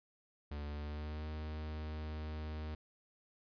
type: tone with pitch glide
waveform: 45% pulse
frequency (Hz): 73.42 to 77.2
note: D2 to D#2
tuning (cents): 0 to -13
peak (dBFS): -40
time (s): 0.51-2.75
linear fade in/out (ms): 5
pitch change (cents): +87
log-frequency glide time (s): 0.67-1.28
effects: resampled to 11025 Hz